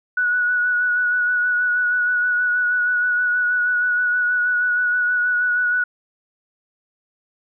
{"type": "tone with vibrato", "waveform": "sine", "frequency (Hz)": 1469, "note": "F#6", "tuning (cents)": -13, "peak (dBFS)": -16, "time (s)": [0.17, 5.84], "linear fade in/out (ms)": 5, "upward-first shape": "sine", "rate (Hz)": 6.3, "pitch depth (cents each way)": 21, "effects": []}